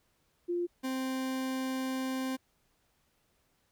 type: tone pair in turn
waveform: sine / 40% pulse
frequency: 349.2 / 261.6 Hz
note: F4 / C4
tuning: 0 / 0 cents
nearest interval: perfect fourth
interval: 500 cents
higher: first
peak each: -29 / -31 dBFS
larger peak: first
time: 0.48-0.67 / 0.83-2.37 s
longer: second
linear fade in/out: 20 ms
effects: pink hiss -73 dBFS RMS until 3.71 s